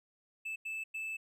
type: tone bursts at uneven times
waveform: triangle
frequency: 2629 Hz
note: E7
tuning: 5 cents flat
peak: -35 dBFS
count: 3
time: 0.45-0.56 / 0.65-0.84 / 0.94-1.17 s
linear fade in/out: 10 ms
effects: none